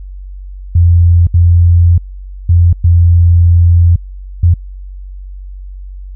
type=tone bursts at uneven times; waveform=sine; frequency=86.1 Hz; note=F2; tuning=24 cents flat; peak=-3 dBFS; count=5; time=0.75-1.27 / 1.34-1.98 / 2.49-2.73 / 2.84-3.96 / 4.43-4.54 s; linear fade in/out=5 ms; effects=added 47 Hz sine -24 dBFS peak until 6.15 s